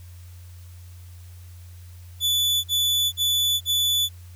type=tone bursts; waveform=40% pulse; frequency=3469 Hz; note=A7; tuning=25 cents flat; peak=-18 dBFS; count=4; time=2.2-4.092 s; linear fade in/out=50 ms; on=440 ms; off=44 ms; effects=added 88 Hz sine -40 dBFS peak until 4.35 s + white hiss -55 dBFS RMS until 4.35 s